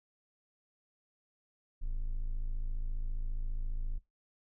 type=tone; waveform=triangle; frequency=27.37 Hz; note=A0; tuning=8 cents flat; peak=-30 dBFS; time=1.81-3.99 s; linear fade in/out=20 ms; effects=noise-tail reverb RT60 0.2 s tail -19 dB re dry